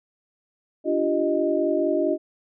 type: tone cluster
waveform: sine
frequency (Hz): 292.7 / 343.1 / 387.9 / 621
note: D4 / F4 / G4 / D#5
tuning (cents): -6 / -31 / -18 / -3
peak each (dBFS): -26 / -24 / -27 / -24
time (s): 0.84-2.18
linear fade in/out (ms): 50
effects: none